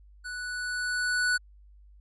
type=tone with level ramp; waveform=square; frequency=1480 Hz; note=F#6; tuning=in tune; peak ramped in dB=-36 to -23 dBFS; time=0.24-1.38 s; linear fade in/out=20 ms; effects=added 50 Hz sine -51 dBFS peak until 2 s + resampled to 24000 Hz